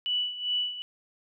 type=tone with tremolo; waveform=sine; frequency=2960 Hz; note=F#7; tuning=in tune; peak=-24 dBFS; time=0.06-0.82 s; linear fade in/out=0 ms; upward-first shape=sine; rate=2.5 Hz; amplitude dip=75%; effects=none